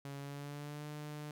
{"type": "tone with pitch glide", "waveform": "sawtooth", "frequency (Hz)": [140.2, 149.4], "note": ["C#3", "D3"], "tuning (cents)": [20, 30], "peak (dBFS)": -39, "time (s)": [0.05, 1.31], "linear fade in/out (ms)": 2, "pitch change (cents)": 110, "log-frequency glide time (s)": [0.18, 0.87], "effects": []}